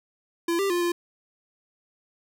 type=tone with pitch steps; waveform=square; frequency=339.1 / 394.9 / 350.1 / 346.7 Hz; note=E4 / G4 / F4 / F4; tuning=+49 / +13 / +4 / -13 cents; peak=-23 dBFS; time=0.48-0.92 s; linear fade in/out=5 ms; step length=110 ms; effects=none